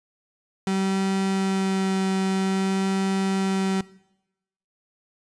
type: tone with vibrato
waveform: 35% pulse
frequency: 191.9 Hz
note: G3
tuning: 37 cents flat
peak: -20 dBFS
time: 0.67-3.81 s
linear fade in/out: 2 ms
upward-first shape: sine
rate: 0.51 Hz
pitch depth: 9 cents each way
effects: noise-tail reverb RT60 0.9 s tail -21 dB re dry + resampled to 22050 Hz